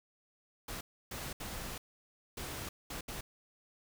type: noise bursts at uneven times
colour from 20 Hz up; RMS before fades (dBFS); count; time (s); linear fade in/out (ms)
pink; -42; 6; 0.68-0.81 / 1.11-1.33 / 1.4-1.78 / 2.37-2.69 / 2.9-3.01 / 3.08-3.21; 5
effects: none